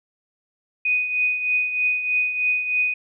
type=tone with tremolo; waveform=sine; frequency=2489 Hz; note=D#7; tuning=in tune; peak=-16 dBFS; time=0.85-2.94 s; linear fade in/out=5 ms; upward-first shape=triangle; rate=3.2 Hz; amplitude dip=65%; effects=none